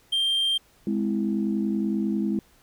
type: tone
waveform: triangle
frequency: 3174 Hz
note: G7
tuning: 21 cents sharp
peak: -19 dBFS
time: 0.12-0.58 s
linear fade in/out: 10 ms
type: chord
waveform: sine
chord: Ab augmented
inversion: none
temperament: equal with one note detuned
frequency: 207.7 / 257.9 / 329.6 Hz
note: Ab3 / C4 / E4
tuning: 0 / -25 / 0 cents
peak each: -24 / -30 / -28 dBFS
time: 0.87-2.39 s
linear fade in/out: 2 ms
effects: tanh soft clip ceiling -13 dBFS + pink hiss -59 dBFS RMS until 2.62 s